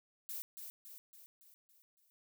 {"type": "noise with echo", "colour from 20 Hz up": "violet", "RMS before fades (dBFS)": -43, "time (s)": [0.29, 0.42], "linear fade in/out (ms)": 0, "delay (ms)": 280, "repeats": 6, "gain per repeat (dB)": -5, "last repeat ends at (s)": 2.1, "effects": []}